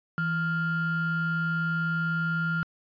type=ring-modulated tone; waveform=triangle; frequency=782 Hz; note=G5; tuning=4 cents flat; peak=-19 dBFS; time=0.18-2.63 s; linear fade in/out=0 ms; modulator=618 Hz; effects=tanh soft clip ceiling -18 dBFS + resampled to 11025 Hz